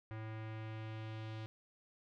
square tone with low-pass filter sweep, 109.9 Hz, A2, 2 cents flat, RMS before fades -45 dBFS, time 0.11-1.46 s, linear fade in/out 0 ms, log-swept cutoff 2000 to 3700 Hz, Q 1.6, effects none

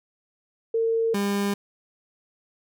sine / 30% pulse tone pair in turn, 454.1 / 201.1 Hz, A#4 / G3, -45 / +44 cents, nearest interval octave + major second, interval 1411 cents, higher first, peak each -20 dBFS, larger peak neither, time 0.74-1.14 / 1.14-1.54 s, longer neither, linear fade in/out 5 ms, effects none

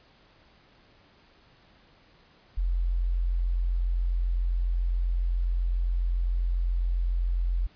sine tone, 43.69 Hz, F1, 1 cent sharp, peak -23 dBFS, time 2.57-7.67 s, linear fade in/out 10 ms, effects pink hiss -59 dBFS RMS until 7.75 s + resampled to 11025 Hz

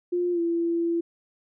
sine tone with pitch glide, 353.1 to 337.7 Hz, F4 to E4, +19 to +42 cents, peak -22 dBFS, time 0.12-1.01 s, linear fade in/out 10 ms, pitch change -77 cents, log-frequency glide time 0.32-0.4 s, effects none

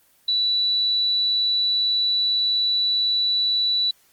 sine tone, 3951 Hz, B7, in tune, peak -18 dBFS, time 0.28-3.91 s, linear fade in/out 5 ms, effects white hiss -59 dBFS RMS until 4.12 s + Opus 24 kbps

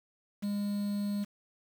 triangle tone with quantisation, 203.8 Hz, G#3, 32 cents flat, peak -28 dBFS, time 0.42-1.25 s, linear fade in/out 20 ms, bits 8, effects none

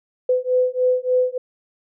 sine beating tone pair, 503 / 506.4 Hz, B4 / B4, +32 / +43 cents, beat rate 3.4 Hz, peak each -19 dBFS, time 0.29-1.38 s, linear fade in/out 5 ms, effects none

